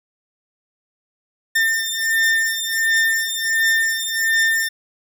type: beating tone pair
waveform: 40% pulse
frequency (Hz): 1802 / 1803.4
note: A6 / A6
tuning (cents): +41 / +42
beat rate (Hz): 1.4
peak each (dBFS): -19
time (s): 1.55-4.69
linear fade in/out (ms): 10
effects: none